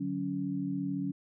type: tone cluster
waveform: sine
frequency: 147.6 / 185.8 / 279.7 Hz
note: D3 / F#3 / C#4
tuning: +9 / +7 / +16 cents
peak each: -39 / -35 / -33 dBFS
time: 0-1.12 s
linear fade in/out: 10 ms
effects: none